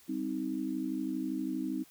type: chord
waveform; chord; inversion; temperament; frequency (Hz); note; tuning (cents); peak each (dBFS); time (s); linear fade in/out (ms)
sine; C minor; second; just; 196.22 / 261.6 / 314; G3 / C4 / Eb4; +2 / 0 / +16; -40 / -35 / -35; 0.08-1.84; 20
effects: white hiss -60 dBFS RMS until 1.9 s